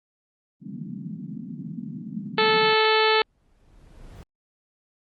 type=band-pass noise; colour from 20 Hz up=white; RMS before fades=-35 dBFS; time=0.6-2.76 s; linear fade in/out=50 ms; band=150 to 250 Hz; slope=48 dB/octave
type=harmonic tone; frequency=437.1 Hz; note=A4; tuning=11 cents flat; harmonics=1 / 2 / 3 / 4 / 5 / 6 / 7 / 8 / 9 / 10; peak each=-21 / -24 / -26 / -27 / -28 / -29 / -29 / -30 / -31 / -31 dBFS; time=2.38-3.22 s; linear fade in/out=2 ms
type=noise with exponential growth; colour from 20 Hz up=brown; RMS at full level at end=-40 dBFS; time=2.8-4.23 s; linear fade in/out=0 ms; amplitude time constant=310 ms
effects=Opus 32 kbps